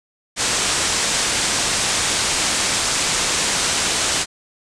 white low-pass noise, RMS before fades -20 dBFS, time 0.36-4.26 s, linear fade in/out 50 ms, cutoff 8900 Hz, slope 48 dB/octave, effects none

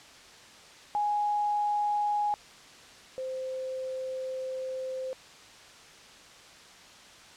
sine tone pair in turn, 830.6 / 520.1 Hz, G#5 / C5, 0 / -10 cents, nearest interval minor sixth, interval 810 cents, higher first, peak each -25 / -32 dBFS, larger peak first, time 0.95-2.34 / 3.18-5.13 s, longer second, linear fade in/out 0 ms, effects white hiss -51 dBFS RMS until 7.36 s + low-pass 6000 Hz 12 dB/octave

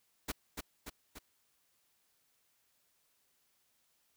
pink noise with echo, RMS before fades -37 dBFS, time 0.28-0.32 s, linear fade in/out 10 ms, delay 290 ms, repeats 3, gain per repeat -4 dB, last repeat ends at 1.19 s, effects white hiss -75 dBFS RMS until 4.16 s

